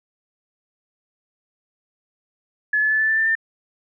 sine tone with pitch steps, 1711 / 1724.9 / 1738.9 / 1753 / 1767.3 / 1781.6 / 1796.1 Hz, A6 / A6 / A6 / A6 / A6 / A6 / A6, -49 / -35 / -21 / -7 / +7 / +21 / +35 cents, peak -16 dBFS, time 2.73-3.353 s, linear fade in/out 5 ms, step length 89 ms, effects none

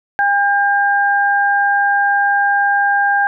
sine tone pair together, 807 / 1601 Hz, G#5 / G6, -50 / +36 cents, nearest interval octave, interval 1186 cents, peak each -14 dBFS, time 0.19-3.27 s, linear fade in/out 0 ms, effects none

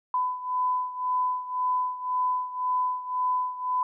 sine beating tone pair, 1003 / 1004.9 Hz, B5 / B5, +26 / +30 cents, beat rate 1.9 Hz, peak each -26 / -30 dBFS, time 0.14-3.83 s, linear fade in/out 2 ms, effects none

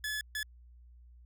sawtooth tone bursts at uneven times, 1714 Hz, A6, 46 cents flat, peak -30 dBFS, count 2, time 0.04-0.21 / 0.35-0.43 s, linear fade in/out 2 ms, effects added 60 Hz sine -53 dBFS peak until 1.25 s

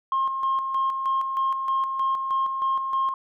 sine tone with tremolo, 1069 Hz, C6, 37 cents sharp, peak -19 dBFS, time 0.12-3.14 s, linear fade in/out 2 ms, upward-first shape square, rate 3.2 Hz, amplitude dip 50%, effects tanh soft clip ceiling -17 dBFS

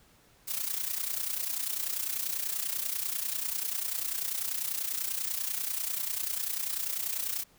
blue noise with amplitude modulation, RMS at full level -30 dBFS, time 0.47-7.44 s, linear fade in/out 20 ms, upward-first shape sine, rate 30.2 Hz, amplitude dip 70%, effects pink hiss -62 dBFS RMS until 7.58 s

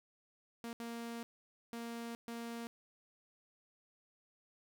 sawtooth tone bursts at uneven times, 233.1 Hz, A#3, in tune, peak -38 dBFS, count 4, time 0.64-0.73 / 0.8-1.23 / 1.73-2.15 / 2.28-2.67 s, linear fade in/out 0 ms, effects none

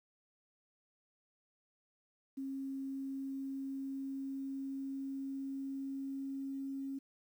sine tone with pitch glide, 270.2 to 272.2 Hz, C#4 to C#4, -44 to -31 cents, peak -38 dBFS, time 2.37-6.99 s, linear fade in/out 10 ms, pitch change +13 cents, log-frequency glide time 2.69-6.52 s, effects 11-bit

